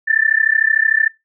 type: tone with amplitude modulation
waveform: sine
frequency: 1771 Hz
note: A6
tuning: 11 cents sharp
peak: -8 dBFS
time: 0.07-1.09 s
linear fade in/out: 20 ms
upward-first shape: sine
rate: 33.3 Hz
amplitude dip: 95%
effects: noise-tail reverb RT60 0.2 s tail -20 dB re dry